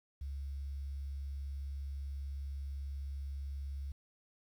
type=tone with quantisation; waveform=sine; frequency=69.3 Hz; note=C#2; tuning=in tune; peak=-38 dBFS; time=0.21-3.92 s; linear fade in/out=5 ms; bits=11; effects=none